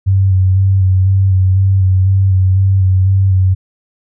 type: tone with vibrato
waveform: sine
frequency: 95.1 Hz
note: F#2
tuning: 48 cents sharp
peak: -7 dBFS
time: 0.06-3.55 s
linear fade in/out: 20 ms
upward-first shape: square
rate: 2 Hz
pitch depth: 25 cents each way
effects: none